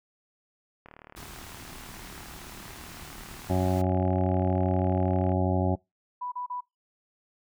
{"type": "click train", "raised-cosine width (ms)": 0.5, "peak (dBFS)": -31, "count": 170, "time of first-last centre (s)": [0.86, 5.319], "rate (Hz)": 37.9}
{"type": "band-stop noise", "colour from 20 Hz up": "pink", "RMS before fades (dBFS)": -44, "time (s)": [1.16, 3.82], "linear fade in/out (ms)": 10, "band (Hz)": [410, 680], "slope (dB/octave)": 96}
{"type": "harmonic tone", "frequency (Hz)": 92.5, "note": "F#2", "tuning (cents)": 0, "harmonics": [1, 2, 3, 4, 6, 7, 8, 9], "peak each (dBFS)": [-26, -29, -31, -32, -34, -34, -35, -36], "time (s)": [3.49, 5.76], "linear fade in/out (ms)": 20}
{"type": "tone bursts", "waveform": "sine", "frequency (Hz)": 987.8, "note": "B5", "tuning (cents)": 0, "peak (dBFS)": -31, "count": 3, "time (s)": [6.21, 6.608], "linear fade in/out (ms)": 10, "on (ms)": 110, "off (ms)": 34}
{"effects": ["noise-tail reverb RT60 0.2 s tail -24 dB re dry"]}